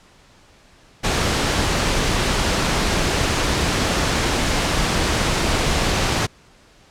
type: noise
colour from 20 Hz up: pink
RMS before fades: -19 dBFS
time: 1.03-6.27 s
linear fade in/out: 20 ms
effects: pink hiss -51 dBFS RMS until 6.9 s + low-pass 7000 Hz 12 dB/octave